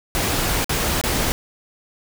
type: noise with dropouts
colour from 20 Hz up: pink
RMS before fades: -21 dBFS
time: 0.15-1.32 s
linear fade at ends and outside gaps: 0 ms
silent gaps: 0.644-0.694 / 1.013-1.038 s
effects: none